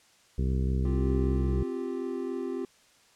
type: harmonic tone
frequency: 65.1 Hz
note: C2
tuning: 8 cents flat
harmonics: 1 / 2 / 3 / 4 / 5 / 6 / 7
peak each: -26 / -31 / -34 / -40 / -44 / -40 / -46 dBFS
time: 0.38-1.63 s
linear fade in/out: 5 ms
type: chord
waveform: triangle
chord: C suspended fourth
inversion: none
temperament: just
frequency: 261.6 / 348.8 / 392.4 Hz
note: C4 / F4 / G4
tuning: 0 / -2 / +2 cents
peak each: -33 dBFS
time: 0.85-2.65 s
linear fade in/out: 2 ms
effects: white hiss -61 dBFS RMS until 3.15 s + low-pass 8000 Hz 12 dB/octave